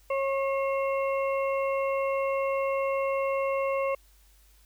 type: harmonic tone with a mistuned harmonic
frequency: 545 Hz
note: C#5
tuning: 29 cents flat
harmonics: 1 / 2 / 4 / 5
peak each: -26 / -32 / -38 / -40 dBFS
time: 0.1-3.95 s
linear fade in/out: 5 ms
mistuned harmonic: 4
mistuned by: -29 cents
effects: added 50 Hz sine -57 dBFS peak until 4.65 s + white hiss -63 dBFS RMS until 4.65 s